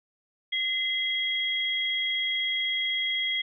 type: tone pair together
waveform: sine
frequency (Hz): 2052 / 3288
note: C7 / G#7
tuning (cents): -34 / -18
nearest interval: minor sixth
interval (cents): 816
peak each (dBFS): -29 / -27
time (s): 0.52-3.42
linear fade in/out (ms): 10
effects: none